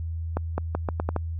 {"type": "accelerating click train", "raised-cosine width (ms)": 1, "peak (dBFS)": -12, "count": 7, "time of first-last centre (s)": [0.37, 1.163], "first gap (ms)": 210, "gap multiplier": 0.81, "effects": ["added 82 Hz sine -28 dBFS peak until 1.39 s"]}